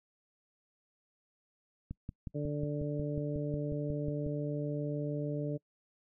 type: click train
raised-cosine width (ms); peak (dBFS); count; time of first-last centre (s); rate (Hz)
5; -27; 14; 1.91-4.265; 5.52
type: harmonic tone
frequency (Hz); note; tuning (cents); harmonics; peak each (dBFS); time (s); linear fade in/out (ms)
146.83; D3; 0; 1 / 2 / 3 / 4; -35 / -38 / -40 / -41; 2.34-5.58; 20
effects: noise-tail reverb RT60 0.1 s tail -26 dB re dry